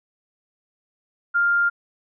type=tone; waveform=sine; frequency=1400 Hz; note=F6; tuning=4 cents sharp; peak=-16 dBFS; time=1.34-1.7 s; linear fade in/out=20 ms; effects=none